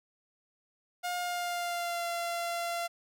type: tone with pitch glide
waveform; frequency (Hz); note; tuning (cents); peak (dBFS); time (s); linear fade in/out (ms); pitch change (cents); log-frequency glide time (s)
sawtooth; 712 to 686.2; F5 to F5; +33 to -31; -28; 1.03-2.88; 20; -64; 1.17-2.08
effects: none